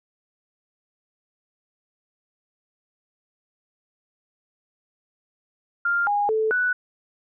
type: tone with pitch steps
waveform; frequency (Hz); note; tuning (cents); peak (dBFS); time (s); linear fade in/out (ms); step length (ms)
sine; 1398 / 820 / 437.9 / 1483; F6 / G#5 / A4 / F#6; +1 / -22 / -8 / +4; -19; 5.85-6.73; 5; 220
effects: none